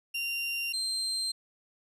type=tone pair in turn; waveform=35% pulse; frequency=2772 / 4153 Hz; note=F7 / C8; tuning=-14 / -14 cents; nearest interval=perfect fifth; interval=700 cents; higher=second; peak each=-29 / -28 dBFS; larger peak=second; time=0.14-0.73 / 0.73-1.32 s; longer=neither; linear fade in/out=10 ms; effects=resampled to 32000 Hz